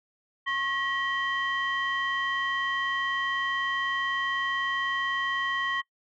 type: tone cluster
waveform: sine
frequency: 1088 / 1910 / 3116 Hz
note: C#6 / A#6 / G7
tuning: -33 / +42 / -11 cents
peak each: -30 / -28 / -35 dBFS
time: 0.46-5.82 s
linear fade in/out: 20 ms
effects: noise-tail reverb RT60 0.1 s tail -23 dB re dry + tanh soft clip ceiling -19 dBFS